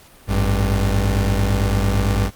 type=tone pair together; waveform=30% pulse; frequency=53.43 / 98 Hz; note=G#1 / G2; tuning=+50 / 0 cents; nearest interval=major seventh; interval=1050 cents; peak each=-16 dBFS; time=0.27-2.31 s; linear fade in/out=50 ms; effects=pink hiss -47 dBFS RMS until 2.35 s + Opus 48 kbps